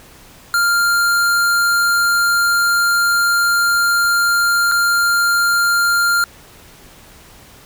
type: tone with dropouts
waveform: square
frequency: 1396.9 Hz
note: F6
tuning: in tune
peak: -13 dBFS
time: 0.54-6.24 s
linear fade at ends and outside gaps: 1 ms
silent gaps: 4.715-4.719 s
effects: pink hiss -43 dBFS RMS until 7.65 s